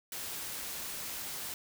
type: noise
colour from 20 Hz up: white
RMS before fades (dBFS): -40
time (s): 0.12-1.54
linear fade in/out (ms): 2
effects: none